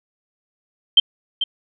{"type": "tone with echo", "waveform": "sine", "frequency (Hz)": 3136, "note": "G7", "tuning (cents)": 0, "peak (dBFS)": -6, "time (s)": [0.97, 1], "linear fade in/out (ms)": 5, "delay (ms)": 440, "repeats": 1, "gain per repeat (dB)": -11, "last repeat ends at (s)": 1.44, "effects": []}